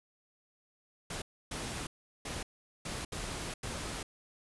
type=noise bursts at uneven times; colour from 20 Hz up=pink; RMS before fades=-39 dBFS; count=6; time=1.1-1.22 / 1.51-1.87 / 2.25-2.43 / 2.85-3.05 / 3.12-3.54 / 3.63-4.03 s; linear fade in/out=5 ms; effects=resampled to 24000 Hz